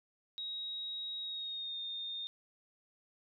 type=tone with pitch glide; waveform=sine; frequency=3800 to 3656 Hz; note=A#7 to A#7; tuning=+33 to -34 cents; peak=-38 dBFS; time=0.38-2.27 s; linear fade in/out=0 ms; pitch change=-67 cents; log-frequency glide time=1.2-1.79 s; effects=none